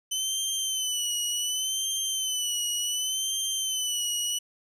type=tone with vibrato; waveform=20% pulse; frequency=3029 Hz; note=F#7; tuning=40 cents sharp; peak=-21 dBFS; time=0.11-4.39 s; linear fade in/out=10 ms; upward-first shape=sine; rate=0.68 Hz; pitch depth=71 cents each way; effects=none